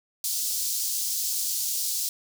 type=high-pass noise; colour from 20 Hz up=pink; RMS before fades=-28 dBFS; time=0.24-2.09 s; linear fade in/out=2 ms; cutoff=4800 Hz; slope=24 dB/octave; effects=none